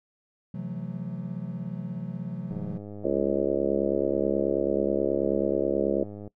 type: chord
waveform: triangle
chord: F# half-diminished seventh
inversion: second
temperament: equal with one note detuned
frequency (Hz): 130.81 / 168.28 / 185 / 220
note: C3 / E3 / F#3 / A3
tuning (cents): 0 / +36 / 0 / 0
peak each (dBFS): -36 / -34 / -33 / -39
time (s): 0.54-2.78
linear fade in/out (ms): 5
type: click train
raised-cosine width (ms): 2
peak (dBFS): -28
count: 389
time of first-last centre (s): 2.51-6.277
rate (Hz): 103
type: harmonic tone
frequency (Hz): 69.3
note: C#2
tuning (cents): 0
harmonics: 3 / 4 / 5 / 6 / 7 / 8 / 9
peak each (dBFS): -33 / -33 / -28 / -30 / -31 / -29 / -33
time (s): 3.04-6.04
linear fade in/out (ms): 5
effects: noise-tail reverb RT60 0.1 s tail -22 dB re dry